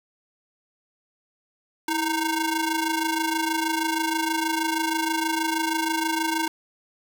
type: ring-modulated tone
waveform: sawtooth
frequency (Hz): 622.3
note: D#5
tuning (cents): 0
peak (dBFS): -16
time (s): 1.88-6.48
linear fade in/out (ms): 5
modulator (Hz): 298
effects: 8-bit